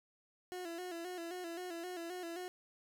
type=tone with vibrato; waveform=30% pulse; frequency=349.2 Hz; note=F4; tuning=in tune; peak=-39 dBFS; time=0.52-2.48 s; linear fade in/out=0 ms; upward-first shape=square; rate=3.8 Hz; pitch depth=67 cents each way; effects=none